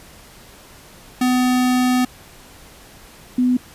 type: tone pair in turn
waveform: square / sine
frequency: 251.4 / 250 Hz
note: B3 / B3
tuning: +31 / +21 cents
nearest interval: unison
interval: 10 cents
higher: first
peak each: -15 / -13 dBFS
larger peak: second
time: 1.21-2.05 / 3.38-3.57 s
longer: first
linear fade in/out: 5 ms
effects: pink hiss -44 dBFS RMS until 3.74 s + resampled to 32000 Hz